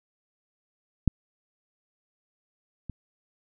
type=clicks; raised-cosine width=5 ms; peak=-7 / -23 dBFS; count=2; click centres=1.077 / 2.897 s; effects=none